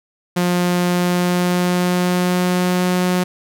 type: tone with pitch glide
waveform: sawtooth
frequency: 177.4 to 181.02 Hz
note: F3 to F#3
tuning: +27 to -38 cents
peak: -11 dBFS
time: 0.36-3.24 s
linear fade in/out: 10 ms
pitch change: +35 cents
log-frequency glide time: 0.94-2.96 s
effects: none